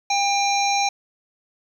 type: harmonic tone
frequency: 800 Hz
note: G5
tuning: 35 cents sharp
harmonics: 1 / 3 / 5 / 7 / 8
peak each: -20 / -25 / -27 / -28 / -29 dBFS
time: 0.1-0.89 s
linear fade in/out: 5 ms
effects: 8-bit